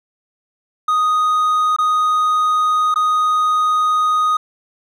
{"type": "tone with dropouts", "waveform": "triangle", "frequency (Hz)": 1244.5, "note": "D#6", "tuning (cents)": 0, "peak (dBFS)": -11, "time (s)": [0.88, 4.37], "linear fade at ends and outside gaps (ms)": 5, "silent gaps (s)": [[1.764, 1.785], [2.942, 2.958]], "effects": []}